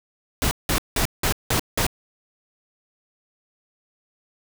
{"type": "noise bursts", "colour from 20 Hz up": "pink", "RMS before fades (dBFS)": -21, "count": 6, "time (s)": [0.42, 1.866], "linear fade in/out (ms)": 0, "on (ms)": 91, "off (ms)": 180, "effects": []}